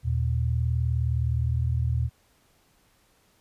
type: tone pair together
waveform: sine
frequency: 79.54 / 119 Hz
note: D#2 / A#2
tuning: +39 / +36 cents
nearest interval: perfect fifth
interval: 697 cents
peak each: -25 dBFS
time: 0.03-2.1 s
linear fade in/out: 50 ms
effects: pink hiss -64 dBFS RMS until 3.4 s + resampled to 32000 Hz